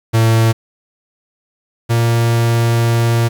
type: tone pair in turn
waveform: 45% pulse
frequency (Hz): 113.1 / 116.62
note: A2 / A#2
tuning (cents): +48 / +1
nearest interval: minor second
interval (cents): 53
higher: second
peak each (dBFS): -9 / -11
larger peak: first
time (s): 0.13-0.53 / 1.89-3.29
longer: second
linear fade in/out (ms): 20
effects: 8-bit